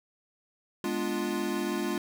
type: chord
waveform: square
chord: G# diminished seventh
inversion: none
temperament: equal with one note detuned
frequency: 208.4 / 246.9 / 293.7 / 349.2 Hz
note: G#3 / B3 / D4 / F4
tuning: +6 / 0 / 0 / 0 cents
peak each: -35 / -37 / -36 / -33 dBFS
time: 0.84-1.98 s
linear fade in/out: 2 ms
effects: none